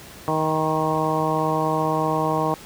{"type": "harmonic tone with a mistuned harmonic", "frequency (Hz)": 157.2, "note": "D#3", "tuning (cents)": 18, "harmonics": [1, 2, 3, 4, 5, 6, 7], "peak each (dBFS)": [-27, -27, -27, -27, -27, -27, -27], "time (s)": [0.28, 2.54], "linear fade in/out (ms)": 0, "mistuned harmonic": 7, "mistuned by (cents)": -24, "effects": ["pink hiss -42 dBFS RMS until 2.65 s", "high-pass 60 Hz 12 dB/octave"]}